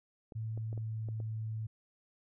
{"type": "clicks", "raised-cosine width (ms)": 2, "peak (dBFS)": -34, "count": 6, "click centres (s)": [0.322, 0.576, 0.729, 0.777, 1.087, 1.202]}
{"type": "tone with pitch glide", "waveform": "sine", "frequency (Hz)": [110.9, 110.13], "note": ["A2", "A2"], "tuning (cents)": [14, 2], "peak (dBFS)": -35, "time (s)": [0.35, 1.67], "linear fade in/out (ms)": 10, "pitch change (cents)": -12, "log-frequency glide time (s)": [0.57, 1.13]}
{"effects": []}